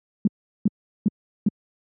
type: tone bursts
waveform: sine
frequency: 205.9 Hz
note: G#3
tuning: 15 cents flat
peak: -14 dBFS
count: 4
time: 0.25-1.486 s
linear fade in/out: 2 ms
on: 24 ms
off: 380 ms
effects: high-pass 100 Hz 12 dB/octave